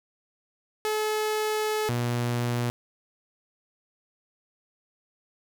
sawtooth tone pair in turn, 429.2 / 120.44 Hz, A4 / B2, -43 / -43 cents, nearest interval octave + minor seventh, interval 2200 cents, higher first, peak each -21 dBFS, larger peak neither, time 0.85-1.89 / 1.89-2.7 s, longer first, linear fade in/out 0 ms, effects none

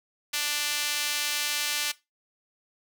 sawtooth tone with high-pass filter, 294.4 Hz, D4, 4 cents sharp, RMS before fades -29 dBFS, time 0.33-1.92 s, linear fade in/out 10 ms, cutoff 2700 Hz, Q 0.86, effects noise-tail reverb RT60 0.2 s tail -17 dB re dry

